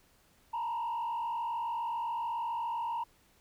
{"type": "tone with frequency modulation", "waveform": "sine", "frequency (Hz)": 933, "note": "A#5", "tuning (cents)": 1, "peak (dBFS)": -30, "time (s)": [0.53, 3.04], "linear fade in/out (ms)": 10, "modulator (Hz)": 47.2, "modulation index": 0.87, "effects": ["tanh soft clip ceiling -30 dBFS", "pink hiss -66 dBFS RMS until 3.4 s"]}